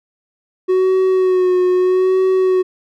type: tone with vibrato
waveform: triangle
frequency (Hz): 370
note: F#4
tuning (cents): 0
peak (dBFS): -9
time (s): 0.68-2.63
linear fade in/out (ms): 20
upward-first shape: sine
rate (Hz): 0.79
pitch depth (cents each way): 30
effects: none